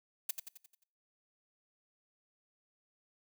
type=noise with echo; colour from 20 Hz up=blue; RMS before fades=-33 dBFS; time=0.29-0.31 s; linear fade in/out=5 ms; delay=88 ms; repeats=6; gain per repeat=-6 dB; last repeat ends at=0.838 s; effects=noise-tail reverb RT60 0.6 s tail -24 dB re dry